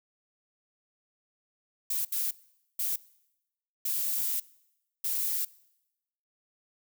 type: noise bursts at uneven times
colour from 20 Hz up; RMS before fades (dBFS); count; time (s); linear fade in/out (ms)
violet; -30; 5; 1.9-2.05 / 2.12-2.31 / 2.79-2.96 / 3.85-4.4 / 5.04-5.45; 5
effects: noise-tail reverb RT60 0.9 s tail -22 dB re dry